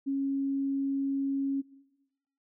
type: tone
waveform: sine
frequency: 274.4 Hz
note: C#4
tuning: 17 cents flat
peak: -27 dBFS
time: 0.06-1.62 s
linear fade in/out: 20 ms
effects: noise-tail reverb RT60 1.0 s tail -19 dB re dry